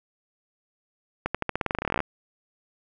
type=accelerating click train; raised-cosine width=0.5 ms; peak=-10 dBFS; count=20; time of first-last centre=1.26-2.004 s; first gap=86 ms; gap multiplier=0.9; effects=none